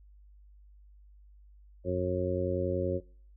harmonic tone, 90.6 Hz, F#2, 36 cents flat, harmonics 1 / 2 / 3 / 4 / 5 / 6, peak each -34 / -37 / -38 / -34 / -37 / -32 dBFS, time 1.84-3.01 s, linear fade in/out 50 ms, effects noise-tail reverb RT60 0.5 s tail -24 dB re dry + added 50 Hz sine -53 dBFS peak until 3.36 s

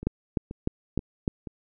two click trains, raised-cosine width 3 ms, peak -23 / -11 dBFS, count 4 / 5, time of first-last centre 0.03-1.472 / 0.07-1.278 s, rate 2.08 / 3.31 Hz, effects none

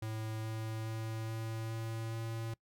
square tone with pitch steps, 110 / 110.7 / 111.41 / 112.12 / 112.83 / 113.55 Hz, A2 / A2 / A2 / A2 / A2 / A#2, 0 / +11 / +22 / +33 / +44 / -45 cents, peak -38 dBFS, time 0.02-2.54 s, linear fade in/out 5 ms, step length 420 ms, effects noise-tail reverb RT60 0.1 s tail -23 dB re dry

